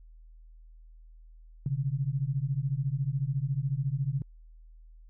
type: beating tone pair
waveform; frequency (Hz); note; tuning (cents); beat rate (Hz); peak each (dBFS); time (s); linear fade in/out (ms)
sine; 130 / 144; C3 / D3; -11 / -34; 14; -30; 1.66-4.22; 2
effects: added 40 Hz sine -49 dBFS peak until 5.09 s